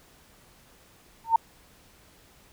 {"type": "tone with exponential growth", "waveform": "sine", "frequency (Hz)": 909, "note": "A#5", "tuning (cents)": -44, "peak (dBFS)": -12, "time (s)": [1.24, 1.36], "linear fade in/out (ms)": 5, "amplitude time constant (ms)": 26, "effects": ["pink hiss -57 dBFS RMS until 2.52 s"]}